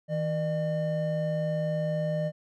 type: tone pair together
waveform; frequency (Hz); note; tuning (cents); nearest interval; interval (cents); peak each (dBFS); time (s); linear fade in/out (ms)
triangle; 160 / 604.1; D#3 / D5; +49 / +49; octave + major seventh; 2300; -27; 0.08-2.32; 50
effects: none